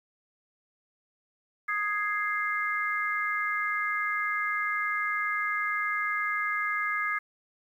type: chord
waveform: sine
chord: Ab major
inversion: second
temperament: equal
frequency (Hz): 1244.5 / 1661.2 / 2093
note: Eb6 / Ab6 / C7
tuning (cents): 0 / 0 / 0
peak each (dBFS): -31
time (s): 1.68-7.19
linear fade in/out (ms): 10
effects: 10-bit